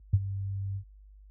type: tone with ADSR envelope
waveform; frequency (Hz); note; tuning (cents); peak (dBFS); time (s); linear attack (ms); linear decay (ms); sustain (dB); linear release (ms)
sine; 98; G2; 0; -15; 0.13-0.84; 7; 44; -15; 80
effects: added 50 Hz sine -45 dBFS peak until 1.3 s + high-pass 60 Hz 12 dB/octave